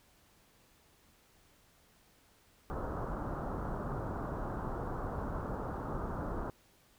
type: low-pass noise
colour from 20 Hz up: pink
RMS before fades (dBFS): -38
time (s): 2.7-6.5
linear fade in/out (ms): 0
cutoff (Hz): 1400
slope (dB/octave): 48
effects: pink hiss -66 dBFS RMS until 6.98 s